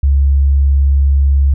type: tone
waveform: sine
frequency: 69.3 Hz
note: C#2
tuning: in tune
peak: -7 dBFS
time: 0.03-1.54 s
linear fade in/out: 5 ms
effects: none